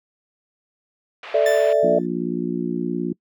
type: band-pass noise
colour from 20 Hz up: white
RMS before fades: -37 dBFS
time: 1.23-1.73 s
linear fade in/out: 2 ms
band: 450 to 2900 Hz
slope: 24 dB/octave
type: chord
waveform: sine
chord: A suspended fourth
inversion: none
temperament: equal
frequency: 440 / 587.3 / 659.3 Hz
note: A4 / D5 / E5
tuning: 0 / 0 / 0 cents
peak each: -20 / -17 / -19 dBFS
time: 1.34-1.99 s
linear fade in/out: 5 ms
type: tone with exponential decay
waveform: 40% pulse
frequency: 1767 Hz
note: A6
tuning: 7 cents sharp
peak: -22 dBFS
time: 1.46-2.06 s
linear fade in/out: 2 ms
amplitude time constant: 130 ms
type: harmonic tone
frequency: 59 Hz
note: A#1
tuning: 22 cents sharp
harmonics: 3 / 4 / 5 / 6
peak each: -27 / -27 / -27 / -27 dBFS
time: 1.83-3.13 s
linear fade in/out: 5 ms
effects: noise-tail reverb RT60 0.1 s tail -25 dB re dry